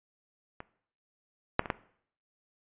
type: clicks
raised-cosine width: 0.5 ms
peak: -25 / -7 / -21 / -12 dBFS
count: 4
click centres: 0.604 / 1.594 / 1.658 / 1.702 s
effects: noise-tail reverb RT60 0.6 s tail -18 dB re dry + resampled to 8000 Hz